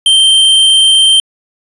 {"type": "tone", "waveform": "square", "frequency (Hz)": 3136, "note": "G7", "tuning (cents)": 0, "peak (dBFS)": -5, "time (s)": [0.06, 1.2], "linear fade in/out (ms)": 2, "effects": ["resampled to 24000 Hz"]}